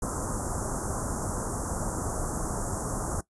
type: band-stop noise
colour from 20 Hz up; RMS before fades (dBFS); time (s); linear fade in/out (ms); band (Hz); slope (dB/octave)
pink; -31; 0.02-3.21; 5; 1400 to 6400; 48
effects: noise-tail reverb RT60 0.1 s tail -18 dB re dry + resampled to 24000 Hz